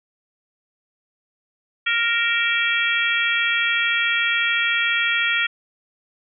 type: harmonic tone with a mistuned harmonic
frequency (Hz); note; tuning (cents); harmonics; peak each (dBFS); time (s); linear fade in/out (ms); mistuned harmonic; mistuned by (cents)
466.2; A#4; 0; 3 / 4 / 5 / 6 / 7; -24 / -23 / -23 / -27 / -25; 1.86-5.47; 10; 6; -70
effects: none